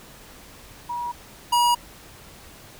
sine / square tone pair in turn, 960 / 960 Hz, B5 / B5, -49 / -49 cents, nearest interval unison, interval 0 cents, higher neither, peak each -26 / -17 dBFS, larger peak second, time 0.89-1.12 / 1.52-1.75 s, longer neither, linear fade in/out 10 ms, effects pink hiss -46 dBFS RMS until 2.79 s

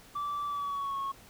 sine tone with pitch glide, 1162 to 1096.8 Hz, D6 to C#6, -19 to -19 cents, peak -29 dBFS, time 0.15-1.12 s, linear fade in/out 10 ms, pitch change -100 cents, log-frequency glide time 0.47-0.99 s, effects tanh soft clip ceiling -30 dBFS + pink hiss -55 dBFS RMS until 1.29 s

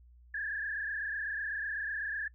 sine tone with frequency modulation, 1692 Hz, G#6, 32 cents sharp, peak -33 dBFS, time 0.34-2.28 s, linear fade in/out 5 ms, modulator 28 Hz, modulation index 2.7, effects noise-tail reverb RT60 0.1 s tail -20 dB re dry + added 60 Hz sine -55 dBFS peak until 2.34 s

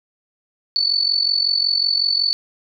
sine tone with amplitude modulation, 4473 Hz, C#8, 15 cents sharp, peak -12 dBFS, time 0.76-2.33 s, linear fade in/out 0 ms, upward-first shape sine, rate 45.4 Hz, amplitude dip 80%, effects none

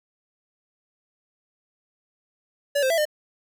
square tone with pitch steps, 572 / 524 / 664 / 605 Hz, D5 / C5 / E5 / D#5, -46 / +2 / +12 / -49 cents, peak -20 dBFS, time 2.75-3.054 s, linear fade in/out 10 ms, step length 76 ms, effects none

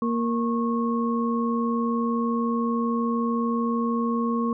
sine tone cluster, 233.3 / 466.4 / 1094 Hz, A#3 / A#4 / C#6, +2 / +1 / -23 cents, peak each -23 / -30 / -29 dBFS, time 0.02-4.53 s, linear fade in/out 2 ms, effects none

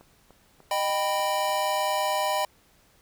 click train, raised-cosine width 1 ms, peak -36 dBFS, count 6, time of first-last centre 0.01-1.494 s, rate 3.37 Hz
square chord, Eb augmented, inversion none, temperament equal with one note detuned, 614.4 / 784 / 987.8 Hz, Eb5 / G5 / B5, -22 / 0 / 0 cents, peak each -29 dBFS, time 0.71-2.45 s, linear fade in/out 2 ms
effects pink hiss -61 dBFS RMS until 3.01 s

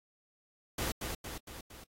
pink noise with echo, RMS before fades -35 dBFS, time 0.78-0.92 s, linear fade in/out 5 ms, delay 230 ms, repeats 4, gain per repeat -4 dB, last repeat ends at 1.84 s, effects AAC 48 kbps

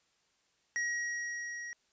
square tone with level ramp, 1900 Hz, A#6, 33 cents sharp, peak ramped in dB -31 to -41 dBFS, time 0.76-1.73 s, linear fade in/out 0 ms, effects white hiss -73 dBFS RMS until 1.92 s + resampled to 16000 Hz

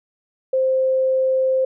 sine tone, 523.3 Hz, C5, in tune, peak -15 dBFS, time 0.53-1.65 s, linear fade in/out 5 ms, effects none

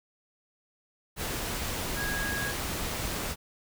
sine tone in noise, 1646 Hz, G#6, 16 cents flat, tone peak -32 dBFS, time 1.95-2.54 s, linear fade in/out 50 ms, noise pink, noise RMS -33 dBFS, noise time 1.16-3.36 s, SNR -2 dB, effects none

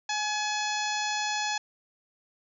harmonic tone with a mistuned harmonic, 848 Hz, G#5, 36 cents sharp, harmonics 1 / 2 / 3 / 4 / 5 / 6 / 7 / 8, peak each -31 / -34 / -36 / -37 / -38 / -39 / -39 / -40 dBFS, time 0.09-1.58 s, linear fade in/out 5 ms, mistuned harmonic 1, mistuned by -16 cents, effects none

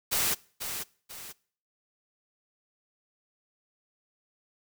white noise with echo, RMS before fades -27 dBFS, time 0.11-0.35 s, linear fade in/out 20 ms, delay 490 ms, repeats 2, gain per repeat -8 dB, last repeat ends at 1.33 s, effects noise-tail reverb RT60 0.5 s tail -23 dB re dry

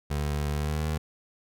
25% pulse tone with pitch glide, 73.42 to 77.79 Hz, D2 to D#2, 0 to 0 cents, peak -23 dBFS, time 0.1-0.98 s, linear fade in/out 10 ms, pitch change +100 cents, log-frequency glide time 0.56-0.87 s, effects none

